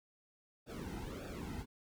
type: noise with flanger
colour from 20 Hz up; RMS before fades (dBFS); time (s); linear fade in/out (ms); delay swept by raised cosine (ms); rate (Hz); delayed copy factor
brown; -44; 0.66-1.66; 50; 0.97 to 1.79; 1.7; -0.9
effects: none